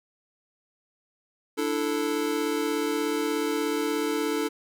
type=chord; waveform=square; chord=D suspended second; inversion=none; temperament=just; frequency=293.7 / 330.4 / 440.5 Hz; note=D4 / E4 / A4; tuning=0 / +4 / +2 cents; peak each=-30 / -32 / -29 dBFS; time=1.57-4.49 s; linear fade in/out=20 ms; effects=none